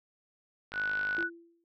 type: click train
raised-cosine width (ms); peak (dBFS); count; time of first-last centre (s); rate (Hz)
0.3; -25; 27; 0.72-1.227; 51.3
type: tone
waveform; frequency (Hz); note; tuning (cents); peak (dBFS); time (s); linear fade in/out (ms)
sine; 1480; F#6; 0; -29; 0.73-1.3; 50
type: tone with exponential decay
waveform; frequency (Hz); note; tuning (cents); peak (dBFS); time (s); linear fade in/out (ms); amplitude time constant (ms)
sine; 337.9; E4; +43; -33; 1.18-1.64; 1; 98
effects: none